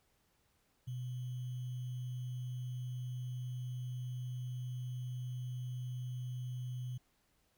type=tone with sample-and-hold; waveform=sine; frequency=125 Hz; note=B2; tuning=21 cents sharp; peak=-38 dBFS; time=0.87-6.98 s; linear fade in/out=10 ms; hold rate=3150 Hz; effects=pink hiss -75 dBFS RMS until 7.57 s